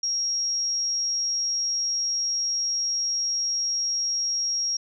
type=tone; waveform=sine; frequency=5600 Hz; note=F8; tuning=4 cents sharp; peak=-23 dBFS; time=0.03-4.77 s; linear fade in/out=5 ms; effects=none